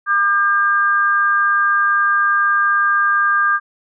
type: tone pair together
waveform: sine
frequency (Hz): 1201.6 / 1604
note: D6 / G6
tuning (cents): +39 / +39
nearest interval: perfect fourth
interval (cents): 500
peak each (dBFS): -15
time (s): 0.06-3.6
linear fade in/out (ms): 50
effects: none